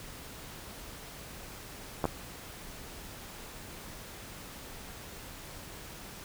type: clicks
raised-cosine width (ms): 1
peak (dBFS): -14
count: 2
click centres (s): 2.042 / 2.054
effects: pink hiss -46 dBFS RMS until 6.24 s